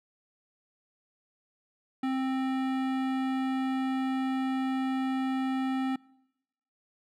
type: tone with hard clipping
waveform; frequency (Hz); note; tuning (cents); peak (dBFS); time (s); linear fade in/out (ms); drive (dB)
sine; 263.1; C4; +10; -29; 2.03-5.96; 5; 17
effects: noise-tail reverb RT60 0.9 s tail -25 dB re dry